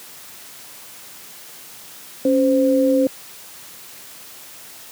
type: tone pair together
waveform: sine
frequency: 275.2 / 519.5 Hz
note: C#4 / C5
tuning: -12 / -12 cents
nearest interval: major seventh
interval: 1100 cents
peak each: -16 dBFS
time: 2.25-3.07 s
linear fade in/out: 2 ms
effects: white hiss -40 dBFS RMS until 4.91 s + high-pass 100 Hz 12 dB/octave